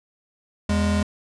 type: tone pair together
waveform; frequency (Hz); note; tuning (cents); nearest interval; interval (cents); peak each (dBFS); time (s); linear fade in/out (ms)
square; 81.8 / 206.1; E2 / G#3; -13 / -13; octave + major third; 1600; -23 / -22; 0.69-1.03; 5
effects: resampled to 22050 Hz